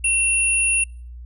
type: tone pair together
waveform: sine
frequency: 2715 / 9670 Hz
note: F7 / D9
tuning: -50 / +50 cents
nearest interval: octave + minor seventh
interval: 2200 cents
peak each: -19 dBFS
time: 0.04-0.84 s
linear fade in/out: 5 ms
effects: noise-tail reverb RT60 0.4 s tail -26 dB re dry + added 60 Hz sine -34 dBFS peak until 1.25 s